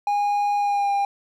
triangle tone with pitch glide, 819 to 802.1 Hz, G#5 to G5, -24 to +40 cents, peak -17 dBFS, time 0.07-1.05 s, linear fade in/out 2 ms, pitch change -36 cents, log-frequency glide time 0.57-0.92 s, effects none

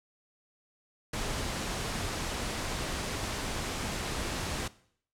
pink noise, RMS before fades -34 dBFS, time 1.13-4.68 s, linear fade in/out 5 ms, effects noise-tail reverb RT60 0.6 s tail -19 dB re dry + low-pass 9000 Hz 12 dB/octave

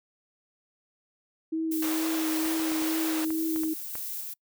sine tone with vibrato, 319.4 Hz, D#4, 45 cents sharp, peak -26 dBFS, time 1.52-3.74 s, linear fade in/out 10 ms, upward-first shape triangle, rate 2.2 Hz, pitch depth 21 cents each way
violet noise with tremolo, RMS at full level -35 dBFS, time 1.71-4.34 s, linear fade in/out 10 ms, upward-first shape square, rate 1.8 Hz, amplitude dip 25%
pink high-pass noise, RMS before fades -36 dBFS, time 1.82-3.25 s, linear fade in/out 5 ms, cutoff 480 Hz, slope 24 dB/octave
clicks, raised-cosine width 0.5 ms, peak -25 dBFS, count 8, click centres 2.458 / 2.598 / 2.718 / 2.822 / 3.305 / 3.561 / 3.635 / 3.954 s
effects noise-tail reverb RT60 0.1 s tail -26 dB re dry

